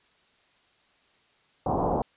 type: low-pass noise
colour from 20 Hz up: white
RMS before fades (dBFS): -26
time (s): 1.66-2.02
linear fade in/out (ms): 2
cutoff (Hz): 950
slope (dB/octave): 48
effects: white hiss -64 dBFS RMS until 2.16 s + resampled to 8000 Hz